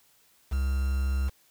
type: tone with quantisation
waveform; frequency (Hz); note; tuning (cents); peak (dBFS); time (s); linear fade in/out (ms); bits
triangle; 66.7; C2; +34; -22; 0.51-1.3; 20; 7
effects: white hiss -63 dBFS RMS until 1.5 s